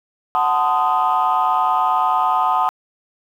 sine chord, F# diminished seventh, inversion none, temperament equal with one note detuned, 740 / 880 / 1029.1 / 1244.5 Hz, F#5 / A5 / C6 / Eb6, 0 / 0 / -29 / 0 cents, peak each -19 dBFS, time 0.35-2.69 s, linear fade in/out 0 ms, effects tanh soft clip ceiling -8 dBFS + 8-bit

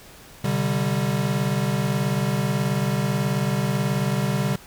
square chord, C suspended second, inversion none, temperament equal with one note detuned, 128.42 / 146.83 / 196 Hz, C3 / D3 / G3, -32 / 0 / 0 cents, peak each -26 dBFS, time 0.44-4.56 s, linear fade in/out 5 ms, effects pink hiss -46 dBFS RMS until 4.66 s

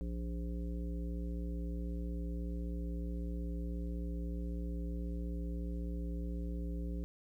harmonic tone with a mistuned harmonic, 58.1 Hz, A#1, 5 cents flat, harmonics 1 / 3 / 5 / 7 / 9, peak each -37 / -43 / -47 / -52 / -54 dBFS, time 0.01-7.04 s, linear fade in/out 0 ms, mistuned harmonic 1, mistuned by +46 cents, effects 12-bit

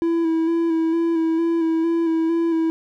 triangle tone with vibrato, 329.6 Hz, E4, in tune, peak -15 dBFS, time 0.02-2.7 s, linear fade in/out 0 ms, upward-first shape square, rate 2.2 Hz, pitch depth 24 cents each way, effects none

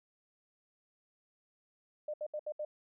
sine tone bursts, 603 Hz, D5, 46 cents sharp, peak -35 dBFS, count 5, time 2.08-2.65 s, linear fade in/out 5 ms, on 58 ms, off 70 ms, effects none

